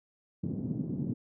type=band-pass noise; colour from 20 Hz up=white; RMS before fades=-34 dBFS; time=0.43-1.14 s; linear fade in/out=10 ms; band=110 to 270 Hz; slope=24 dB/octave; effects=none